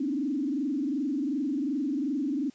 sine tone with frequency modulation, 281.4 Hz, C#4, 26 cents sharp, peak -26 dBFS, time 0-2.5 s, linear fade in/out 5 ms, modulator 22.7 Hz, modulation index 1.4, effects white hiss -60 dBFS RMS until 2.54 s + resampled to 16000 Hz

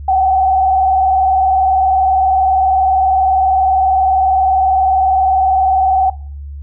sine tone with vibrato, 761 Hz, F#5, 48 cents sharp, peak -9 dBFS, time 0.08-6.1 s, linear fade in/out 5 ms, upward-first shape square, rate 20 Hz, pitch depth 43 cents each way, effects noise-tail reverb RT60 0.4 s tail -19 dB re dry + added 71 Hz sine -25 dBFS peak until 6.62 s

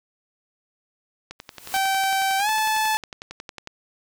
click train, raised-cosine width 0.2 ms, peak -18 dBFS, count 27, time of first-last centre 1.31-3.674 s, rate 11 Hz
white noise with exponential growth, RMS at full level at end -31 dBFS, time 1.39-1.77 s, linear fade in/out 1 ms, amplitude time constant 81 ms
sawtooth tone with pitch glide, 774 to 868.8 Hz, G5 to A5, -22 to -22 cents, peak -16 dBFS, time 1.74-2.97 s, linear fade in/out 0 ms, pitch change +200 cents, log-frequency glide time 2.38-2.49 s
effects none

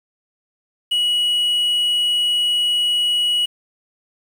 triangle tone with quantisation, 2925 Hz, F#7, 21 cents flat, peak -14 dBFS, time 0.91-3.46 s, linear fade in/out 10 ms, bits 7, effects none

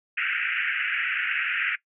pink band-pass noise, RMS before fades -27 dBFS, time 0.17-1.76 s, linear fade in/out 10 ms, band 1400 to 2800 Hz, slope 96 dB/octave, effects noise-tail reverb RT60 0.1 s tail -18 dB re dry

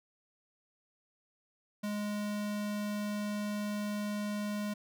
square tone, 207.7 Hz, G#3, in tune, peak -34 dBFS, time 1.83-4.74 s, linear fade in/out 10 ms, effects none

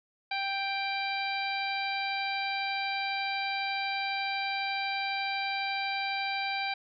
harmonic tone, 786 Hz, G5, 4 cents sharp, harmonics 1 / 2 / 3 / 4 / 5 / 6, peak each -33 / -39 / -34 / -44 / -39 / -42 dBFS, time 0.31-6.74 s, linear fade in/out 5 ms, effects none

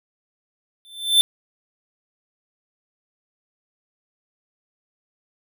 square tone with exponential growth, 3543 Hz, A7, 11 cents sharp, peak -9 dBFS, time 0.85-1.21 s, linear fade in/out 0 ms, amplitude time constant 78 ms, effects none

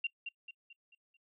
sine tone with echo, 2767 Hz, F7, 17 cents flat, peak -30 dBFS, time 0.04-0.07 s, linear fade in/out 5 ms, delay 220 ms, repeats 5, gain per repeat -7 dB, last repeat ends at 1.17 s, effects noise-tail reverb RT60 0.1 s tail -25 dB re dry

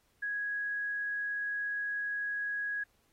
sine tone, 1661.2 Hz, G#6, in tune, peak -32 dBFS, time 0.22-2.84 s, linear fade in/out 10 ms, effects pink hiss -72 dBFS RMS until 3.12 s + AAC 48 kbps

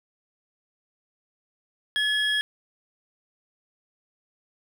triangle tone pair together, 1711 / 3288 Hz, A6 / G#7, -49 / -18 cents, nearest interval major seventh, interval 1131 cents, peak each -23 dBFS, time 1.96-2.41 s, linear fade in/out 0 ms, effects none

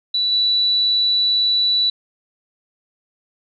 sine tone with level steps, 3951 Hz, B7, in tune, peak -16 / -14 dBFS, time 0.14-1.9 s, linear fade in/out 5 ms, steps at 0.32 s, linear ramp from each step 2 ms, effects none

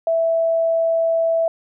sine tone, 659 Hz, E5, 1 cent flat, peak -15 dBFS, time 0.07-1.48 s, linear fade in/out 2 ms, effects none

